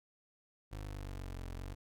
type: exponential two-way sweep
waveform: 25% pulse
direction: down then up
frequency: 52.3 to 43.69 to 49.54 Hz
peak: -38 dBFS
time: 0.71-1.75 s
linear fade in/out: 20 ms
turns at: 1.53 s
effects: none